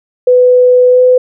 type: tone with pitch glide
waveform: sine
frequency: 498.8 to 504 Hz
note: B4 to B4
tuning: +17 to +35 cents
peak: -3 dBFS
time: 0.27-1.18 s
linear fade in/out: 5 ms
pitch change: +18 cents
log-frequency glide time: 0.9-1.01 s
effects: none